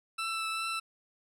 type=tone with vibrato; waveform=20% pulse; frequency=1326 Hz; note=E6; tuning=10 cents sharp; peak=-27 dBFS; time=0.18-0.8 s; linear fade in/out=10 ms; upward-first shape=triangle; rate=2.5 Hz; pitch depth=16 cents each way; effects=low-pass 11000 Hz 12 dB/octave

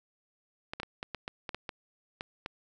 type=clicks; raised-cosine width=0.3 ms; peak=-20 dBFS; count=11; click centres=0.735 / 0.8 / 0.832 / 1.029 / 1.147 / 1.279 / 1.492 / 1.546 / 1.692 / 2.209 / 2.461 s; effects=none

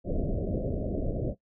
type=low-pass noise; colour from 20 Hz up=pink; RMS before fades=-30 dBFS; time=0.04-1.35 s; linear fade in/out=50 ms; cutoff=660 Hz; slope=96 dB/octave; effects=noise-tail reverb RT60 0.1 s tail -18 dB re dry

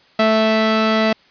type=tone pair together; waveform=sawtooth; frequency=219.6 / 658 Hz; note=A3 / E5; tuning=-3 / -3 cents; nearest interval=octave + perfect fifth; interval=1900 cents; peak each=-12 dBFS; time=0.19-1.13 s; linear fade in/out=5 ms; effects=white hiss -52 dBFS RMS until 1.3 s + resampled to 11025 Hz

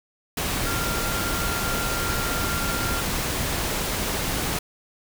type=tone in noise; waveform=sine; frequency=1388 Hz; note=F6; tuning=11 cents flat; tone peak=-30 dBFS; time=0.66-3.01 s; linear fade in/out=5 ms; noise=pink; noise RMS=-26 dBFS; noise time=0.37-4.59 s; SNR=-7 dB; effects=none

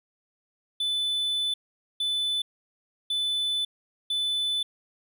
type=tone bursts at uneven times; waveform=triangle; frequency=3500 Hz; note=A7; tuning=10 cents flat; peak=-23 dBFS; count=4; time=0.8-1.54 / 2-2.42 / 3.1-3.65 / 4.1-4.63 s; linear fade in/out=5 ms; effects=none

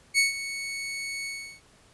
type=tone with ADSR envelope; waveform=sawtooth; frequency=2217 Hz; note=C#7; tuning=in tune; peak=-14 dBFS; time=0.14-1.61 s; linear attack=43 ms; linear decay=140 ms; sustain=-14 dB; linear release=350 ms; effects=pink hiss -58 dBFS RMS until 1.93 s + resampled to 24000 Hz

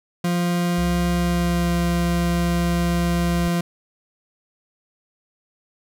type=tone with pitch glide; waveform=40% pulse; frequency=174.61 to 172.6 Hz; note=F3 to F3; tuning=0 to -20 cents; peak=-18 dBFS; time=0.24-3.61 s; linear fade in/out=5 ms; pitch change=-20 cents; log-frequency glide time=1.1-1.76 s
type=tone; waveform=sine; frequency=65.4 Hz; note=C2; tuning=in tune; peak=-25 dBFS; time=0.78-3.48 s; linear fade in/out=0 ms
effects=none

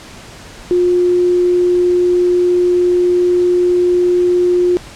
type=tone; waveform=sine; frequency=356.2 Hz; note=F4; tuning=34 cents sharp; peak=-9 dBFS; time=0.71-4.77 s; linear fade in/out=0 ms; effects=pink hiss -35 dBFS RMS until 4.95 s + low-pass 8000 Hz 12 dB/octave

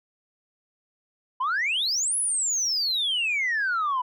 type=exponential two-way sweep; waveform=sine; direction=up then down; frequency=975 to 10740 to 975 Hz; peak=-21 dBFS; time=1.4-4.02 s; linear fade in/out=10 ms; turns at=2.17 s; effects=tanh soft clip ceiling -20 dBFS

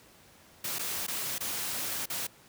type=noise with dropouts; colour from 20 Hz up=white; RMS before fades=-34 dBFS; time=0.64-2.27 s; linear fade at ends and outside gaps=5 ms; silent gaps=0.786-0.792 / 1.067-1.08 / 1.383-1.405 / 2.058-2.099 s; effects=pink hiss -57 dBFS RMS until 2.48 s + high-pass 80 Hz 12 dB/octave

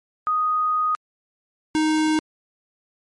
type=tone pair in turn; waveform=sine / square; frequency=1244.5 / 311.1 Hz; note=D#6 / D#4; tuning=0 / 0 cents; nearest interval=2 octaves; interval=2400 cents; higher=first; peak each=-18 dBFS; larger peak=neither; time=0.27-0.95 / 1.75-2.19 s; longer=first; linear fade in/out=0 ms; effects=low-pass 9000 Hz 12 dB/octave + MP3 48 kbps

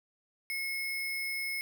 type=tone with sample-and-hold; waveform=sine; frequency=2169 Hz; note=C#7; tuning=38 cents flat; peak=-32 dBFS; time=0.5-1.61 s; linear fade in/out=0 ms; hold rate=7350 Hz; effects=none

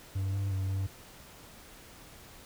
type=tone with pitch steps; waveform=triangle; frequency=96.4 / 98.7 / 95.5 / 96.6 Hz; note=G2 / G2 / G2 / G2; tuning=-28 / +12 / -45 / -25 cents; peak=-27 dBFS; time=0.15-0.87 s; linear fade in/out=10 ms; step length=180 ms; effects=pink hiss -52 dBFS RMS until 2.45 s

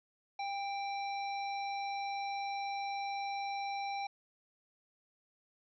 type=harmonic tone with a mistuned harmonic; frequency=797 Hz; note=G5; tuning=28 cents sharp; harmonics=1 / 3 / 5 / 7; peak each=-36 / -44 / -49 / -53 dBFS; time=0.39-4.07 s; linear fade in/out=5 ms; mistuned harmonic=3; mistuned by=-35 cents; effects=none

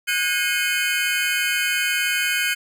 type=tone cluster; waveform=square; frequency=1457 / 1616 / 2162 / 2494 / 3055 Hz; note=F#6 / G#6 / C#7 / D#7 / G7; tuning=-27 / -48 / -44 / +3 / -45 cents; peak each=-27 dBFS; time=0.07-2.55 s; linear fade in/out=20 ms; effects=none

